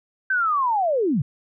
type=linear sweep; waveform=sine; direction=down; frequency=1568 to 116.54 Hz; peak=-18 dBFS; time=0.3-1.22 s; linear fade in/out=5 ms; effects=none